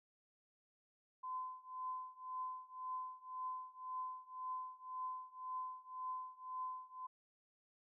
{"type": "tone with tremolo", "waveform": "sine", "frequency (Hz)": 1023, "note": "C6", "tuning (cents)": -39, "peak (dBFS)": -39, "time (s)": [1.23, 7.07], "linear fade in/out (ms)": 10, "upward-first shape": "triangle", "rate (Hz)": 1.9, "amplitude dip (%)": 95, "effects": []}